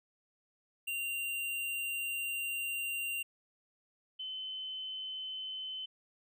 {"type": "tone pair in turn", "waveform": ["square", "sine"], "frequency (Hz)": [2774, 3051], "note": ["F7", "G7"], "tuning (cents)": [-12, -48], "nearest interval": "major second", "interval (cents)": 164, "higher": "second", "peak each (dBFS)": [-35, -38], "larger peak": "first", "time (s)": [[0.87, 3.23], [4.19, 5.86]], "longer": "first", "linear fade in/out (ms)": 10, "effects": []}